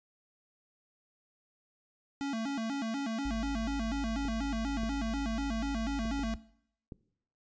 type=tone with vibrato; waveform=square; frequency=250.3 Hz; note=B3; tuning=23 cents sharp; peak=-33 dBFS; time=2.21-6.34 s; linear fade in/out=0 ms; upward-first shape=square; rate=4.1 Hz; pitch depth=190 cents each way
type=tone; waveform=triangle; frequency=51.91 Hz; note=G#1; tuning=in tune; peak=-33 dBFS; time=3.25-6.36 s; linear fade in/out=5 ms
type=clicks; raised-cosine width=3 ms; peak=-30 dBFS; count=5; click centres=4.253 / 4.834 / 6.054 / 6.193 / 6.922 s
effects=noise-tail reverb RT60 0.7 s tail -20 dB re dry + resampled to 16000 Hz